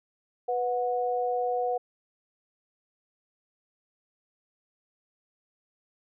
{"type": "tone pair together", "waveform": "sine", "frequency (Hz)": [493.9, 731.3], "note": ["B4", "F#5"], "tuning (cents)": [0, -20], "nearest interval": "perfect fifth", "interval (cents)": 680, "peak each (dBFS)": -28, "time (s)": [0.48, 1.78], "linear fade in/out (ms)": 10, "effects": []}